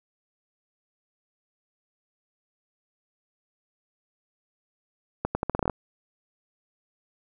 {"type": "accelerating click train", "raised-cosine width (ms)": 1, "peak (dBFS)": -11, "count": 10, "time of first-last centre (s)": [5.25, 5.697], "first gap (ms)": 100, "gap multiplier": 0.81, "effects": []}